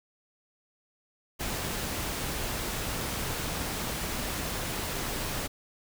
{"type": "noise", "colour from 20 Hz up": "pink", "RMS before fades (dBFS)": -33, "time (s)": [1.39, 5.48], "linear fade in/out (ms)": 20, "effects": []}